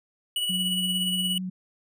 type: tone with tremolo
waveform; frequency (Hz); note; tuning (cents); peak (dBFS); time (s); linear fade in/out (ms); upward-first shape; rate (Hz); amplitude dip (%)
square; 2940; F#7; -12; -24; 0.36-1.38; 2; sine; 17; 40
type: tone with vibrato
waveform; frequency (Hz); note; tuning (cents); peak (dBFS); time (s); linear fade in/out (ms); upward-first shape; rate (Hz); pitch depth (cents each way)
sine; 185; F#3; 0; -29; 0.49-1.5; 10; square; 11; 10
effects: none